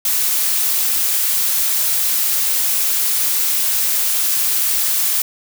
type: noise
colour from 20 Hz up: blue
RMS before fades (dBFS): -17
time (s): 0.05-5.22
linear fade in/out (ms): 2
effects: none